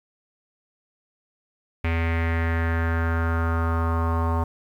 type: tone with low-pass filter sweep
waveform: square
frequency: 82.8 Hz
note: E2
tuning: 8 cents sharp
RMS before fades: -23 dBFS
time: 1.84-4.44 s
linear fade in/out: 5 ms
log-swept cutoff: 2300 to 1000 Hz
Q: 4.3
effects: 9-bit

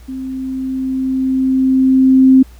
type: tone with level ramp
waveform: sine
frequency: 262.4 Hz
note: C4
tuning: 5 cents sharp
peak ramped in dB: -22 to -3 dBFS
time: 0.08-2.43 s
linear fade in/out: 10 ms
effects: added 60 Hz sine -37 dBFS peak until 2.59 s + pink hiss -48 dBFS RMS until 2.59 s

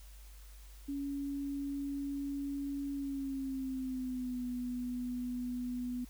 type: tone with pitch glide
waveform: sine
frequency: 280.5 to 247 Hz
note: C#4 to B3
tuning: +21 to 0 cents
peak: -35 dBFS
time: 0.88-6.05 s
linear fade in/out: 10 ms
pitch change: -221 cents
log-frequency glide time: 2.92-4.45 s
effects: added 50 Hz sine -50 dBFS peak until 6.09 s + white hiss -61 dBFS RMS until 6.09 s

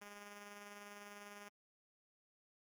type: tone with tremolo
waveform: 5% pulse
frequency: 204.8 Hz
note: G#3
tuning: 24 cents flat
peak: -39 dBFS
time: 0.01-1.49 s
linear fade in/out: 10 ms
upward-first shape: triangle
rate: 20 Hz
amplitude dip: 40%
effects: Opus 48 kbps

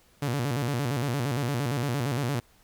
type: tone with vibrato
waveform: sawtooth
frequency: 130.9 Hz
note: C3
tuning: 1 cent sharp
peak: -22 dBFS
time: 0.22-2.4 s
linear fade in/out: 5 ms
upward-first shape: square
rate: 8.7 Hz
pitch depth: 160 cents each way
effects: pink hiss -61 dBFS RMS until 2.63 s

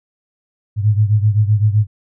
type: beating tone pair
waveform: sine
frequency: 103.83 / 111.63 Hz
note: G#2 / A2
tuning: 0 / +25 cents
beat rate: 7.8 Hz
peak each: -12 / -16 dBFS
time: 0.76-1.87 s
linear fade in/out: 50 ms
effects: none

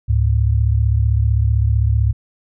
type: tone pair together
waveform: sine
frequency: 71.28 / 106.9 Hz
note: C#2 / A2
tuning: +49 / -49 cents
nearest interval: perfect fifth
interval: 702 cents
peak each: -15 dBFS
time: 0.08-2.13 s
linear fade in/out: 20 ms
effects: none

